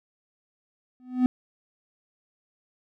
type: tone with exponential growth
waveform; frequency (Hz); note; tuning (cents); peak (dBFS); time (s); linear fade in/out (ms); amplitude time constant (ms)
triangle; 251.9; B3; +34; -12; 1-1.26; 0; 56
effects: none